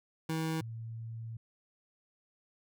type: tone pair in turn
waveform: 25% pulse / sine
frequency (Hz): 160.4 / 113.64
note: E3 / A#2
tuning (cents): -47 / -44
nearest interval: tritone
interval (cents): 597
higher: first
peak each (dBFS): -28 / -39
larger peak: first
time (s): 0.29-0.61 / 0.61-1.37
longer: second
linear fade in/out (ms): 5
effects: none